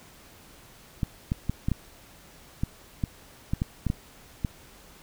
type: clicks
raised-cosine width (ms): 5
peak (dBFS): -13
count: 12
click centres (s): 1.032 / 1.319 / 1.496 / 1.685 / 1.717 / 2.635 / 3.038 / 3.535 / 3.619 / 3.867 / 3.901 / 4.448
effects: pink hiss -52 dBFS RMS until 5.02 s